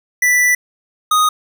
square tone pair in turn, 1975.5 / 1244.5 Hz, B6 / D#6, 0 / 0 cents, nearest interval minor sixth, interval 800 cents, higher first, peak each -11 dBFS, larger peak neither, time 0.22-0.55 / 1.11-1.29 s, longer first, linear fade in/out 5 ms, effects none

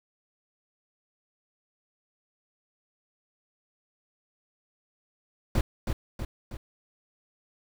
brown noise with echo, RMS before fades -23 dBFS, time 5.55-5.61 s, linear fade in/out 2 ms, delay 320 ms, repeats 3, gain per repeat -5 dB, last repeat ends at 6.57 s, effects none

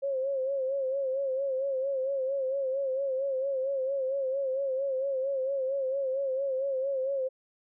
sine tone with vibrato, 537 Hz, C5, 45 cents sharp, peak -27 dBFS, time 0.02-7.29 s, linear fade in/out 20 ms, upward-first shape sine, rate 4.4 Hz, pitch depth 66 cents each way, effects none

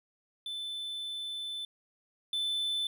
triangle tone pair in turn, 3520 / 3520 Hz, A7 / A7, 0 / 0 cents, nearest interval unison, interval 0 cents, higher neither, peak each -34 / -28 dBFS, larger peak second, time 0.46-1.65 / 2.33-2.87 s, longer first, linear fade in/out 2 ms, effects none

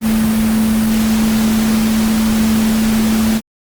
sine tone in noise, 220 Hz, A3, in tune, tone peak -11 dBFS, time 0.01-3.41 s, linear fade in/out 50 ms, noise pink, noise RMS -22 dBFS, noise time 0.01-3.41 s, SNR +8 dB, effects Opus 32 kbps

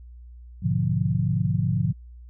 sine chord, G# diminished seventh, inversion none, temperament equal with one note detuned, 103.83 / 124.19 / 146.83 / 174.61 Hz, G#2 / B2 / D3 / F3, 0 / +10 / 0 / 0 cents, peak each -26 dBFS, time 0.62-1.93 s, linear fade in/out 20 ms, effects added 60 Hz sine -41 dBFS peak until 2.29 s

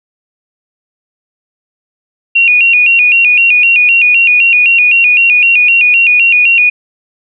sine tone with vibrato, 2600 Hz, E7, 24 cents flat, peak -4 dBFS, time 2.35-6.7 s, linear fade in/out 10 ms, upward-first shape square, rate 3.9 Hz, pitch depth 95 cents each way, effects none

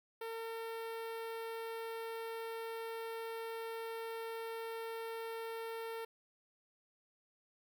sawtooth tone with notch filter, 454.1 Hz, A#4, 45 cents flat, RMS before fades -43 dBFS, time 0.21-6.05 s, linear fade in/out 5 ms, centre 6700 Hz, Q 0.74, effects none

